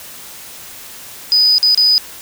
triangle tone with dropouts, 4978 Hz, D#8, in tune, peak -5 dBFS, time 1.32-1.98 s, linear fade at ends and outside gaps 0 ms, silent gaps 1.582-1.629 / 1.747-1.776 s, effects tanh soft clip ceiling -6 dBFS + white hiss -34 dBFS RMS until 2.21 s

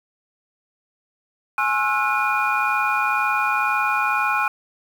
sine tone cluster, 838 / 1076 / 1330 / 1452 / 2444 Hz, G#5 / C6 / E6 / F#6 / D#7, +15 / +48 / +15 / -33 / -32 cents, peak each -24 dBFS, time 1.58-4.48 s, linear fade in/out 2 ms, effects tanh soft clip ceiling -8 dBFS + 7-bit

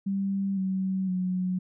sine tone with pitch steps, 196 / 189.65 / 183.51 Hz, G3 / F#3 / F#3, 0 / +43 / -14 cents, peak -25 dBFS, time 0.06-1.59 s, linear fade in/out 10 ms, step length 510 ms, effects none

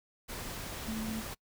sine tone in noise, 220 Hz, A3, in tune, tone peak -35 dBFS, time 0.87-1.22 s, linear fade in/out 20 ms, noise pink, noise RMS -41 dBFS, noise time 0.28-1.35 s, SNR +3 dB, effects noise-tail reverb RT60 0.1 s tail -25 dB re dry

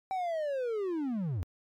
triangle linear sweep, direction down, 775 to 75.4 Hz, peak -28 dBFS, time 0.11-1.43 s, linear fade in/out 0 ms, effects MP3 96 kbps

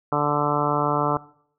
harmonic tone, 146.83 Hz, D3, in tune, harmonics 1 / 2 / 3 / 4 / 5 / 6 / 7 / 8 / 9, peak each -28 / -28 / -28 / -28 / -28 / -28 / -28 / -28 / -28 dBFS, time 0.12-1.17 s, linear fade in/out 2 ms, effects noise-tail reverb RT60 0.6 s tail -20 dB re dry

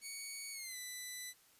10% pulse tone with pitch glide, 2236 to 1992 Hz, C#7 to B6, +14 to +14 cents, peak -35 dBFS, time 0.01-1.34 s, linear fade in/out 50 ms, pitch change -200 cents, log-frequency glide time 0.52-0.77 s, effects white hiss -67 dBFS RMS until 1.59 s + resampled to 32000 Hz

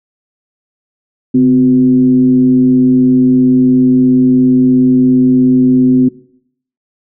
sine tone with frequency modulation, 255.4 Hz, C4, 42 cents flat, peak -5 dBFS, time 1.34-6.09 s, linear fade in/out 10 ms, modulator 117 Hz, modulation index 0.44, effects noise-tail reverb RT60 0.7 s tail -20 dB re dry

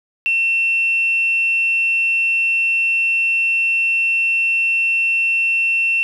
sine tone, 2700 Hz, E7, 41 cents sharp, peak -14 dBFS, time 0.26-6.03 s, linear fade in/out 0 ms, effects 7-bit

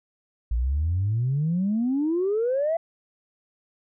sine exponential sweep, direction up, 55 to 680 Hz, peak -20 dBFS, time 0.51-2.77 s, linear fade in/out 5 ms, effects tanh soft clip ceiling -17 dBFS

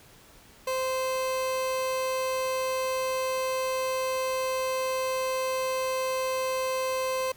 30% pulse tone, 520 Hz, C5, 11 cents flat, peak -24 dBFS, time 0.67-7.32 s, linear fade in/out 5 ms, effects pink hiss -54 dBFS RMS until 7.36 s

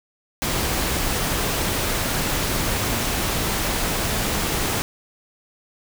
pink noise, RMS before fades -23 dBFS, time 0.42-4.82 s, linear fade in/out 0 ms, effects none

